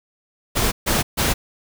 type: noise bursts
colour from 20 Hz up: pink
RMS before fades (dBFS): -19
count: 3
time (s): 0.55-1.34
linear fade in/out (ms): 20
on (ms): 170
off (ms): 140
effects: none